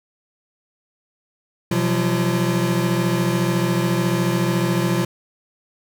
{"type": "tone cluster", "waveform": "square", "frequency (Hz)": [126.8, 171.8, 185.8, 342.2], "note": ["B2", "F3", "F#3", "F4"], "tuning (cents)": [46, -28, 7, -35], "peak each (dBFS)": -24, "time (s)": [1.71, 5.05], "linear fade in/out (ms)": 5, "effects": []}